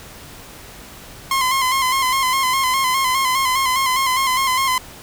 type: tone with vibrato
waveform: sawtooth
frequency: 1046.5 Hz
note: C6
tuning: in tune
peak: -12 dBFS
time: 1.31-4.78 s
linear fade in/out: 2 ms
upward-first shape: square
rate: 4.9 Hz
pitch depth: 45 cents each way
effects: pink hiss -39 dBFS RMS until 5.02 s